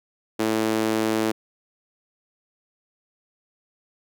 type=tone with high-pass filter; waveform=sawtooth; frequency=110 Hz; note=A2; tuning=in tune; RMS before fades=-23 dBFS; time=0.39-1.32 s; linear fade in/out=10 ms; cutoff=310 Hz; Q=2; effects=none